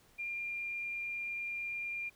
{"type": "tone", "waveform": "sine", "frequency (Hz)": 2397, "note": "D7", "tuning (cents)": 35, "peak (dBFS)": -36, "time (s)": [0.18, 2.1], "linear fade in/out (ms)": 20, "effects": ["pink hiss -65 dBFS RMS until 2.15 s"]}